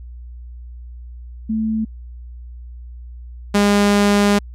sine / sawtooth tone pair in turn, 220 / 203.7 Hz, A3 / G#3, 0 / -33 cents, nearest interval minor second, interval 133 cents, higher first, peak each -17 / -8 dBFS, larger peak second, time 1.49-1.85 / 3.54-4.39 s, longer second, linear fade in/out 10 ms, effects added 60 Hz sine -32 dBFS peak until 4.54 s + low-pass 10000 Hz 12 dB/octave

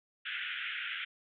pink band-pass noise, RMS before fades -38 dBFS, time 0.25-1.05 s, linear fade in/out 10 ms, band 1400 to 3400 Hz, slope 96 dB/octave, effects MP3 96 kbps

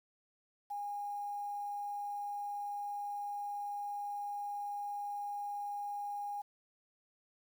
sine tone with quantisation, 817 Hz, G#5, 29 cents flat, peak -37 dBFS, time 0.7-6.42 s, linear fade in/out 10 ms, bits 10, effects none

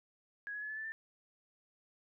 sine tone with pitch steps, 1661.2 / 1684.4 / 1707.9 / 1731.7 / 1755.9 / 1780.4 Hz, G#6 / G#6 / G#6 / A6 / A6 / A6, 0 / +24 / +48 / -28 / -4 / +20 cents, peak -39 dBFS, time 0.47-0.92 s, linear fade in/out 0 ms, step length 75 ms, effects none

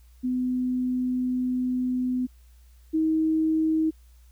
sine tone pair in turn, 252.3 / 316.8 Hz, B3 / D#4, +37 / +31 cents, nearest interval major third, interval 394 cents, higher second, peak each -23 / -20 dBFS, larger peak second, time 0.23-2.27 / 2.93-3.91 s, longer first, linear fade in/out 20 ms, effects added 60 Hz sine -50 dBFS peak until 4.31 s + white hiss -65 dBFS RMS until 4.31 s

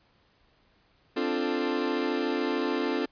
40% pulse chord, D minor seventh, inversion third, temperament equal with one note detuned, 261.6 / 295 / 349.2 / 440 Hz, C4 / D4 / F4 / A4, 0 / +8 / 0 / 0 cents, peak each -31 dBFS, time 1.16-3.06 s, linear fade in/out 10 ms, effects pink hiss -65 dBFS RMS until 3.11 s + resampled to 11025 Hz

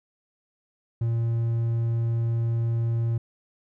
triangle tone, 115.7 Hz, A#2, 13 cents flat, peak -20 dBFS, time 1.01-3.18 s, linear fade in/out 5 ms, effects none

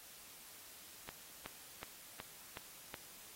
click train, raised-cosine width 0.3 ms, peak -28 dBFS, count 6, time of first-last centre 1.09-2.942 s, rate 2.7 Hz, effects white hiss -56 dBFS RMS until 3.35 s + AAC 48 kbps

